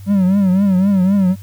triangle tone with vibrato, 192.1 Hz, G3, 35 cents flat, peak -8 dBFS, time 0.06-1.36 s, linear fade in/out 50 ms, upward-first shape triangle, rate 3.9 Hz, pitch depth 120 cents each way, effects added 98 Hz sine -31 dBFS peak until 1.42 s + white hiss -48 dBFS RMS until 1.42 s

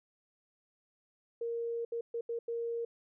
sine tone bursts at uneven times, 466.2 Hz, A#4, in tune, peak -33 dBFS, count 5, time 1.41-1.85 / 1.92-2.01 / 2.14-2.21 / 2.29-2.39 / 2.48-2.85 s, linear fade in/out 5 ms, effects none

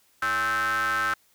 square ring-modulated tone, 123.5 Hz, B2, in tune, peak -21 dBFS, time 0.22-1.14 s, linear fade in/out 5 ms, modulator 1430 Hz, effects white hiss -63 dBFS RMS until 1.34 s

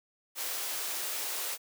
white high-pass noise, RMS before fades -35 dBFS, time 0.35-1.58 s, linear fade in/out 50 ms, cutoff 340 Hz, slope 24 dB/octave, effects none

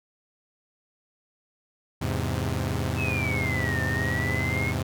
sawtooth chord, E augmented, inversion none, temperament equal, 82.41 / 103.83 / 130.81 Hz, E2 / G#2 / B#2, 0 / 0 / 0 cents, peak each -26 dBFS, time 2.01-4.83 s, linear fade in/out 10 ms
sine exponential two-way sweep, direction down then up, 2637 to 1790 to 2194 Hz, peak -28 dBFS, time 2.96-4.74 s, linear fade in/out 50 ms, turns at 3.82 s
effects none

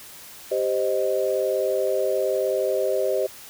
sine chord, C minor, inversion second, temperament equal, 392 / 523.3 / 622.3 Hz, G4 / C5 / Eb5, 0 / 0 / 0 cents, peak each -25 / -24 / -25 dBFS, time 0.51-3.27 s, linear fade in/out 10 ms, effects white hiss -43 dBFS RMS until 3.49 s

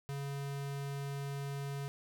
square tone, 140 Hz, C#3, 18 cents sharp, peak -38 dBFS, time 0.09-1.88 s, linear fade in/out 0 ms, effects none

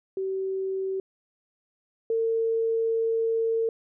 sine tone pair in turn, 382.7 / 453 Hz, G4 / A#4, -42 / -50 cents, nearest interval minor third, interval 292 cents, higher second, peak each -26 / -22 dBFS, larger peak second, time 0.17-1 / 2.1-3.69 s, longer second, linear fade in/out 2 ms, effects none

